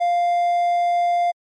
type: tone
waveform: triangle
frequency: 698.5 Hz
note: F5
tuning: in tune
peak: -14 dBFS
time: 0-1.32 s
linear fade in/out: 20 ms
effects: MP3 48 kbps